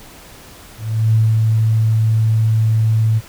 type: tone with ADSR envelope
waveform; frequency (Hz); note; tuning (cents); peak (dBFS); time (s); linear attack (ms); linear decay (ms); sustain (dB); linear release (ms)
sine; 110.8; A2; +13; -9; 0.77-3.21; 370; 200; -2; 37
effects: pink hiss -40 dBFS RMS until 3.28 s